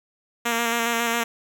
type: tone with vibrato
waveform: 5% pulse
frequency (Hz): 233.1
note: A#3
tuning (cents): 0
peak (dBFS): -10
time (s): 0.45-1.24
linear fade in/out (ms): 10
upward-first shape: square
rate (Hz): 7.3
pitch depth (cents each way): 20
effects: none